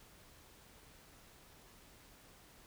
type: silence
effects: pink hiss -61 dBFS RMS until 2.66 s